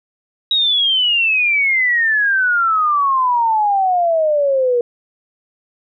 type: exponential sweep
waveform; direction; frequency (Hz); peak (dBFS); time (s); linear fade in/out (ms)
sine; down; 3834 to 474.1; -12; 0.51-4.81; 2
effects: none